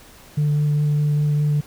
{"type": "tone with vibrato", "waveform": "sine", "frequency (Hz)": 148.2, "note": "D3", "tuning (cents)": 16, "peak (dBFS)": -14, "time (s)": [0.37, 1.61], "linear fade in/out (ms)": 10, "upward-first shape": "sine", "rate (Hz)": 4.9, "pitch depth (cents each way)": 9, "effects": ["tanh soft clip ceiling -14 dBFS", "pink hiss -46 dBFS RMS until 1.66 s"]}